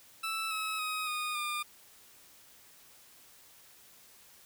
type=tone with pitch steps; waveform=20% pulse; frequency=1318.5 / 1289.1 / 1260.4 / 1232.3 / 1204.9 Hz; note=E6 / E6 / D#6 / D#6 / D6; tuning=0 / -39 / +22 / -17 / +44 cents; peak=-28 dBFS; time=0.23-1.63 s; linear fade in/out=10 ms; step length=280 ms; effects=white hiss -58 dBFS RMS until 4.45 s